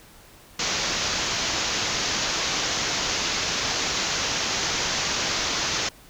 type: low-pass noise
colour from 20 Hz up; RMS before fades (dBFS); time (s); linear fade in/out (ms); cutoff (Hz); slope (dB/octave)
white; -26; 0.59-5.89; 5; 6800; 96
effects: pink hiss -50 dBFS RMS until 6.09 s